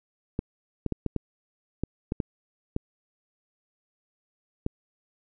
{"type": "clicks", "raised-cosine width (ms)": 3, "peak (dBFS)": -14, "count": 10, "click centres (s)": [0.391, 0.863, 0.923, 1.063, 1.163, 1.836, 2.121, 2.202, 2.764, 4.664], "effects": []}